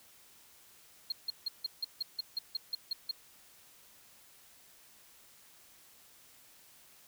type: tone bursts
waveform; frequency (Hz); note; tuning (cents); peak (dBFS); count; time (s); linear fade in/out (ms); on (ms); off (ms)
sine; 4233; C8; +19; -28; 12; 1.1-3.112; 5; 21; 160
effects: tanh soft clip ceiling -30 dBFS + white hiss -60 dBFS RMS until 7.07 s